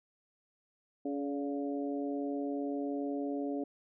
harmonic tone with a mistuned harmonic, 141.2 Hz, C#3, 32 cents sharp, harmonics 2 / 3 / 4 / 5, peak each -34 / -40 / -42 / -45 dBFS, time 1.05-3.64 s, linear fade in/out 5 ms, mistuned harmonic 4, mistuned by +31 cents, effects none

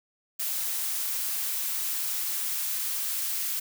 blue noise with high-pass filter sweep, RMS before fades -30 dBFS, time 0.39-3.6 s, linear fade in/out 10 ms, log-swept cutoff 560 to 1200 Hz, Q 1, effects none

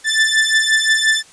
sawtooth beating tone pair, 1760 / 1765.7 Hz, A6 / A6, 0 / +6 cents, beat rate 5.7 Hz, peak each -12 dBFS, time 0.04-1.23 s, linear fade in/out 50 ms, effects white hiss -45 dBFS RMS until 1.32 s + resampled to 22050 Hz

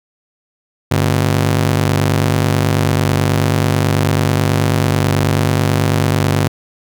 sawtooth ring-modulated tone, 123.47 Hz, B2, in tune, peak -5 dBFS, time 0.91-6.48 s, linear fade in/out 5 ms, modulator 24.6 Hz, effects none

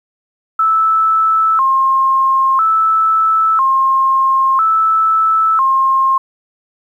sine tone with vibrato, 1183 Hz, D6, 12 cents sharp, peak -9 dBFS, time 0.59-6.18 s, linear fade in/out 5 ms, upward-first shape square, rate 0.5 Hz, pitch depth 180 cents each way, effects 8-bit

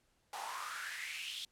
pink noise with high-pass filter sweep, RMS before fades -43 dBFS, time 0.33-1.45 s, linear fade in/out 2 ms, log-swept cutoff 770 to 3600 Hz, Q 5.8, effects pink hiss -75 dBFS RMS until 1.51 s + low-pass 11000 Hz 12 dB/octave

